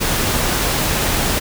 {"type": "noise", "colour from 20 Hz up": "pink", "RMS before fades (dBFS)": -18, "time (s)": [0, 1.4], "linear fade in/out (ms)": 20, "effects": []}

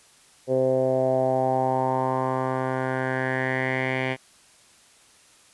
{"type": "tone with low-pass filter sweep", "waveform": "10% pulse", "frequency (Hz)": 130.3, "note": "C3", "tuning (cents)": -7, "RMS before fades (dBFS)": -24, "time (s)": [0.47, 4.17], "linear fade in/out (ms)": 50, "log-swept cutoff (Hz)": [490, 2500], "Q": 4.6, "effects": ["white hiss -55 dBFS RMS until 5.53 s", "resampled to 24000 Hz"]}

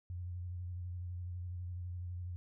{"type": "tone with vibrato", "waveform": "sine", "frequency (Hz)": 88.9, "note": "F2", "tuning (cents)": 31, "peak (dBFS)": -39, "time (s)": [0.1, 2.36], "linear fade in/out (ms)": 0, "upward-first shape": "square", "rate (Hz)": 12, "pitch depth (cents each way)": 28, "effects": []}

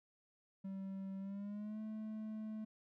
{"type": "tone with pitch glide", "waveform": "triangle", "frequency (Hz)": [193.1, 216.7], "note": ["G3", "A3"], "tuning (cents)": [-26, -26], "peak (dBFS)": -40, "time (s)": [0.64, 2.65], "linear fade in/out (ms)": 10, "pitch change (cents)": 200, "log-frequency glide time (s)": [1.19, 1.8], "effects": []}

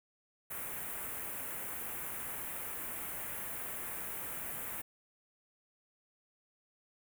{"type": "band-stop noise", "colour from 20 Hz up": "white", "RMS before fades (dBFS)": -41, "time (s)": [0.5, 4.82], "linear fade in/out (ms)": 10, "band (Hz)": [2400, 9600], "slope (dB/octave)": 24, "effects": []}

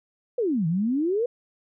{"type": "exponential two-way sweep", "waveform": "sine", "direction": "down then up", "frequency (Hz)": [518, 155.56, 500], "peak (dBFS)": -21, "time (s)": [0.38, 1.26], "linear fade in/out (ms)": 5, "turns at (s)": 0.67, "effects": []}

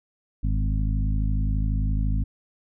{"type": "harmonic tone with a mistuned harmonic", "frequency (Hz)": 51.91, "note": "G#1", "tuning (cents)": 0, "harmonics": [1, 2, 3, 4, 5], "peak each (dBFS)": [-22, -28, -32, -34, -36], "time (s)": [0.43, 2.24], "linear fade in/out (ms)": 10, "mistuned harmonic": 1, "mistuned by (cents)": -85, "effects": []}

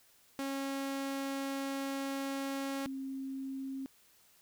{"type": "tone pair in turn", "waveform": ["sawtooth", "sine"], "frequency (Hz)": [273.5, 268.2], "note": ["C#4", "C4"], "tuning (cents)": [-23, 43], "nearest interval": "unison", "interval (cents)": 34, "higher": "first", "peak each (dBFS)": [-31, -37], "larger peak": "first", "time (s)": [[0.39, 2.86], [2.86, 3.86]], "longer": "first", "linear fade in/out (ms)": 0, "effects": ["white hiss -65 dBFS RMS until 4.41 s"]}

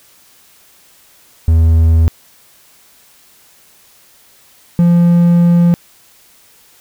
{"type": "tone pair in turn", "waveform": "triangle", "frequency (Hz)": [81.4, 172.48], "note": ["E2", "F3"], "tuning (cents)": [-21, -21], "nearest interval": "octave + minor second", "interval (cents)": 1300, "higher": "second", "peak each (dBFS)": -4, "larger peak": "neither", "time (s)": [[1.48, 2.08], [4.79, 5.74]], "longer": "second", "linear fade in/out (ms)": 0, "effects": ["white hiss -47 dBFS RMS until 6.8 s"]}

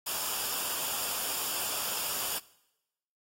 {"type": "noise with comb filter", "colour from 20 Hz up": "white", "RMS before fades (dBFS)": -33, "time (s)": [0.06, 2.39], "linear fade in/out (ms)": 10, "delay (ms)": 0.49, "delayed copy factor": -0.6, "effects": ["noise-tail reverb RT60 0.9 s tail -21 dB re dry", "AAC 48 kbps"]}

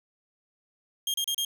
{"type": "tone bursts", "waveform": "sawtooth", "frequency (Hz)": 3223, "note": "G7", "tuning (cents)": 47, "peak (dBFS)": -23, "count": 4, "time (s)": [1.07, 1.449], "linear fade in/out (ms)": 2, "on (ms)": 70, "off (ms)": 33, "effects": []}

